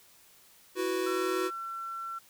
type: chord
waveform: square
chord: E suspended second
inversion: none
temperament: equal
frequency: 329.6 / 370 / 493.9 Hz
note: E4 / F#4 / B4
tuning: 0 / 0 / 0 cents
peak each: -36 / -31 / -37 dBFS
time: 0.75-1.51 s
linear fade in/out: 50 ms
type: tone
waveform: sine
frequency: 1350 Hz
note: E6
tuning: 41 cents sharp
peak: -35 dBFS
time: 1.06-2.19 s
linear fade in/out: 10 ms
effects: white hiss -59 dBFS RMS until 2.29 s